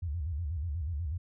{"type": "tone with vibrato", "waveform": "sine", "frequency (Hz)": 78.9, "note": "D#2", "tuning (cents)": 25, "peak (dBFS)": -31, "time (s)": [0.02, 1.18], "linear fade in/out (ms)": 10, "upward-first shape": "square", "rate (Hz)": 8.2, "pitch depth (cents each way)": 170, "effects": []}